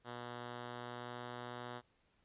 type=tone with pitch glide; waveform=5% pulse; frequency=121.1 to 122.01 Hz; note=B2 to B2; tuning=-34 to -21 cents; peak=-33 dBFS; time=0.04-1.82 s; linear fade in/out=50 ms; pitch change=+13 cents; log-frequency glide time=0.33-1.37 s; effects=pink hiss -75 dBFS RMS until 2.24 s + resampled to 8000 Hz